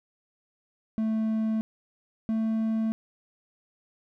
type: tone pair in turn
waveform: triangle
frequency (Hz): 220.1 / 221.9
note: A3 / A3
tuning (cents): +1 / +15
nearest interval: unison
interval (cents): 14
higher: second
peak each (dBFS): -22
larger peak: neither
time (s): 0.98-1.61 / 2.29-2.92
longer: neither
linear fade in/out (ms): 0
effects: none